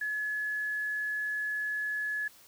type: tone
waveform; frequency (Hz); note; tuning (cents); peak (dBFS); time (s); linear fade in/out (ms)
sine; 1703; G#6; +43; -30; 0.01-2.28; 5
effects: white hiss -57 dBFS RMS until 2.47 s